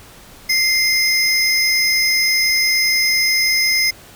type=tone pair together; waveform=square; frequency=2092 / 5113 Hz; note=C7 / D#8; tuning=-1 / +46 cents; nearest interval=octave + minor third; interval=1547 cents; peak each=-17 dBFS; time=0.49-3.91 s; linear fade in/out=10 ms; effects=pink hiss -42 dBFS RMS until 4.15 s